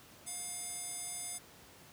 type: tone with band-pass filter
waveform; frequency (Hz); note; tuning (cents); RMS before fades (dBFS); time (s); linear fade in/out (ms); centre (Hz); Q
square; 711; F5; +31; -42; 0.26-1.39; 20; 9000; 4
effects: pink hiss -57 dBFS RMS until 1.92 s + high-pass 80 Hz 12 dB/octave